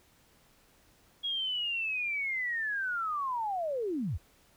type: linear sweep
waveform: sine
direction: down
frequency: 3322 to 56.4 Hz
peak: -30 dBFS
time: 1.23-4.18 s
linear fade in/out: 20 ms
effects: pink hiss -64 dBFS RMS until 4.56 s